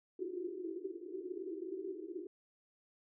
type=band-pass noise; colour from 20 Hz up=pink; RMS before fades=-43 dBFS; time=0.19-2.27 s; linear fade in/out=5 ms; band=330 to 390 Hz; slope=96 dB/octave; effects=none